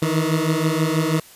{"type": "beating tone pair", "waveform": "20% pulse", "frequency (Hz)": [155.56, 161.76], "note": ["D#3", "E3"], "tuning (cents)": [0, -32], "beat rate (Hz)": 6.2, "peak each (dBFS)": -16, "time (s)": [0.02, 1.2], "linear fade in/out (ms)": 5, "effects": ["white hiss -46 dBFS RMS until 1.35 s", "resampled to 32000 Hz"]}